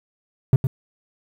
triangle tone with echo, 130.81 Hz, C3, in tune, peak -7 dBFS, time 0.53-0.56 s, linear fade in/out 2 ms, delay 110 ms, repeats 1, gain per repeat -8 dB, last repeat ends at 0.67 s, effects 8-bit

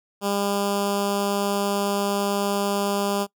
10% pulse tone with notch filter, 201 Hz, G3, 44 cents sharp, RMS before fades -24 dBFS, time 0.21-3.27 s, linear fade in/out 50 ms, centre 1900 Hz, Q 1.1, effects noise-tail reverb RT60 0.1 s tail -22 dB re dry

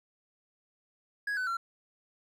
triangle tone with pitch steps, 1661.2 / 1505.8 / 1365 Hz, G#6 / F#6 / F6, 0 / +30 / -40 cents, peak -28 dBFS, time 1.27-1.57 s, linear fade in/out 5 ms, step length 100 ms, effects none

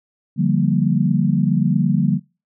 sine chord, G minor seventh, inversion second, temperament equal, 146.83 / 174.61 / 196 / 233.1 Hz, D3 / F3 / G3 / Bb3, 0 / 0 / 0 / 0 cents, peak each -19 / -19 / -20 / -21 dBFS, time 0.36-2.2 s, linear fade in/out 50 ms, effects noise-tail reverb RT60 0.3 s tail -24 dB re dry

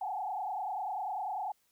sine tone with frequency modulation, 797 Hz, G5, 28 cents sharp, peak -33 dBFS, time 0.01-1.52 s, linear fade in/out 5 ms, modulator 30.1 Hz, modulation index 2.4, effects white hiss -73 dBFS RMS until 1.71 s

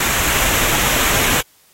pink noise with comb filter, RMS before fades -17 dBFS, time 0-1.41 s, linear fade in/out 5 ms, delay 0.21 ms, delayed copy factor -0.5, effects white hiss -53 dBFS RMS until 1.73 s + AAC 48 kbps

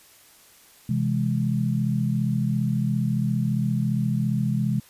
sine chord, C augmented, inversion none, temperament equal with one note detuned, 130.13 / 164.81 / 207.7 Hz, C3 / E3 / G#3, -9 / 0 / 0 cents, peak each -24 / -27 / -25 dBFS, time 0.89-4.8 s, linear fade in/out 5 ms, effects white hiss -53 dBFS RMS until 4.89 s + resampled to 32000 Hz

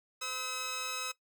10% pulse tone pair together, 509.5 / 1286 Hz, C5 / E6, -46 / -43 cents, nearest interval octave + major third, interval 1603 cents, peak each -36 / -28 dBFS, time 0.21-1.12 s, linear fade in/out 10 ms, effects noise-tail reverb RT60 0.1 s tail -17 dB re dry

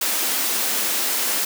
white high-pass noise, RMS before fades -22 dBFS, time 0.01-1.45 s, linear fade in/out 5 ms, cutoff 200 Hz, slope 96 dB/octave, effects none

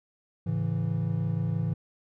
triangle chord, A major, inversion none, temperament equal with one note detuned, 107.86 / 138.59 / 164.81 Hz, A2 / C#3 / E3, -34 / 0 / 0 cents, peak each -28 / -30 / -27 dBFS, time 0.46-1.74 s, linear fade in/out 10 ms, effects none

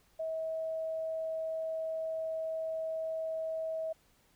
sine tone, 643 Hz, E5, 43 cents flat, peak -33 dBFS, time 0.19-3.93 s, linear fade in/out 10 ms, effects pink hiss -68 dBFS RMS until 4.35 s

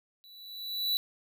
square tone with level ramp, 3951 Hz, B7, in tune, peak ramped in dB -53 to -25 dBFS, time 0.24-0.97 s, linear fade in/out 0 ms, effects none

